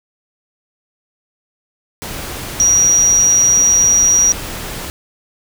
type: tone in noise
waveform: sine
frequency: 5760 Hz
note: F#8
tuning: 47 cents flat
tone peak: -8 dBFS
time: 2.6-4.32 s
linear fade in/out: 0 ms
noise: pink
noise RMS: -26 dBFS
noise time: 2.02-4.9 s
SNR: +15 dB
effects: none